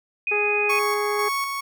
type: tone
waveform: sine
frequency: 2489 Hz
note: D#7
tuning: in tune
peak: -21 dBFS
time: 0.27-0.79 s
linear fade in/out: 2 ms
type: harmonic tone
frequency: 415.3 Hz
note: G#4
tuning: in tune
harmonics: 1 / 2 / 3 / 4 / 5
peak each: -24 / -30 / -34 / -36 / -38 dBFS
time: 0.31-1.29 s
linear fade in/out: 10 ms
type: tone with tremolo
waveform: 30% pulse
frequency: 1108.7 Hz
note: C#6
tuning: in tune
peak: -20 dBFS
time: 0.69-1.61 s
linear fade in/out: 10 ms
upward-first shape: square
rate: 2 Hz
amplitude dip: 35%
effects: none